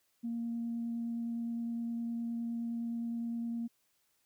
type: tone with vibrato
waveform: sine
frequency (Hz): 233.1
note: A#3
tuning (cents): 0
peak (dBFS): -33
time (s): 0.23-3.68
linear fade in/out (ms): 20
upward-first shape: triangle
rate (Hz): 9.7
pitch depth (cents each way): 9
effects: tanh soft clip ceiling -29 dBFS + white hiss -75 dBFS RMS until 4.25 s